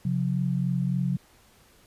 sine tone pair together, 135.73 / 179.3 Hz, C#3 / F3, -36 / +46 cents, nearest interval perfect fourth, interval 482 cents, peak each -26 dBFS, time 0.05-1.17 s, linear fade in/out 5 ms, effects pink hiss -58 dBFS RMS until 1.86 s + resampled to 32000 Hz

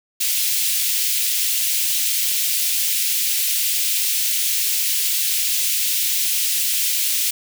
white high-pass noise, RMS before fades -20 dBFS, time 0.2-7.31 s, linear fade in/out 10 ms, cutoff 2400 Hz, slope 24 dB/octave, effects none

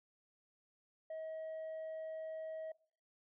sine tone, 637 Hz, D#5, 41 cents sharp, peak -39 dBFS, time 1.1-2.72 s, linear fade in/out 5 ms, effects noise-tail reverb RT60 0.5 s tail -24 dB re dry + tanh soft clip ceiling -41 dBFS

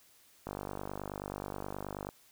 click train, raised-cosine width 1 ms, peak -24 dBFS, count 81, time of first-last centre 0.47-2.089 s, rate 49.4 Hz, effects white hiss -63 dBFS RMS until 2.31 s

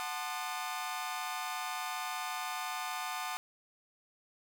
sawtooth chord, F# diminished seventh, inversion none, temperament equal with one note detuned, 740 / 880 / 1046.5 / 1214.7 Hz, F#5 / A5 / C6 / Eb6, 0 / 0 / 0 / -42 cents, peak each -37 / -38 / -40 / -37 dBFS, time 0-3.37 s, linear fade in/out 0 ms, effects none

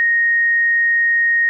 sine tone, 1864.7 Hz, A#6, in tune, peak -12 dBFS, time 0-1.49 s, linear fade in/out 0 ms, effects none

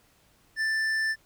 triangle tone with hard clipping, 1768 Hz, A6, 8 cents sharp, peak -26 dBFS, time 0.56-1.16 s, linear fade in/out 50 ms, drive 11 dB, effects pink hiss -63 dBFS RMS until 1.25 s

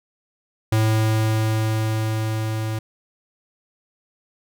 square tone with level ramp, 109.8 Hz, A2, 3 cents flat, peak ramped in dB -16 to -24 dBFS, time 0.72-2.79 s, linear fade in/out 5 ms, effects none

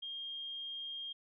sine tone, 3221 Hz, G7, 46 cents sharp, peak -40 dBFS, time 0.02-1.13 s, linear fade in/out 10 ms, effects none

